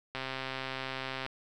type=click train; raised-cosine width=0.3 ms; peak=-20 dBFS; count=148; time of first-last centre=0.15-1.264 s; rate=132 Hz; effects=none